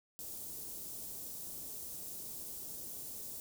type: band-stop noise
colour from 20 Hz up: white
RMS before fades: -45 dBFS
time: 0.19-3.4 s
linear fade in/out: 0 ms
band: 480 to 7200 Hz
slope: 12 dB/octave
effects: none